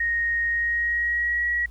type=tone with pitch glide; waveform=sine; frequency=1864.7 to 1917.1 Hz; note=A#6 to A#6; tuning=0 to +48 cents; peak=-21 dBFS; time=0-1.66 s; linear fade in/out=5 ms; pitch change=+48 cents; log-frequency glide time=0.47-1.46 s; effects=added 57 Hz sine -39 dBFS peak until 1.7 s + pink hiss -60 dBFS RMS until 1.7 s